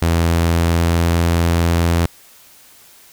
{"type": "tone with pitch glide", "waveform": "sawtooth", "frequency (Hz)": [83.7, 84.62], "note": ["E2", "E2"], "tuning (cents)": [27, 46], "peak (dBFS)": -9, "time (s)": [0.02, 2.06], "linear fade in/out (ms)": 0, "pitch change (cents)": 19, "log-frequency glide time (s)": [0.2, 1.16], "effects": ["white hiss -46 dBFS RMS until 3.12 s"]}